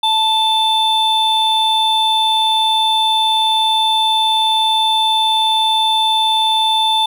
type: tone pair together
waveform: triangle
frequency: 880 / 3539 Hz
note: A5 / A7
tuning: 0 / +9 cents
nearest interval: 2 octaves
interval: 2409 cents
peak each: -13 dBFS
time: 0.03-7.06 s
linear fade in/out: 5 ms
effects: none